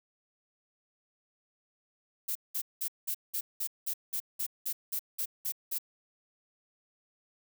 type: noise bursts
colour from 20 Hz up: violet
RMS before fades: -33 dBFS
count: 14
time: 2.28-5.786 s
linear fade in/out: 10 ms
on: 74 ms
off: 190 ms
effects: none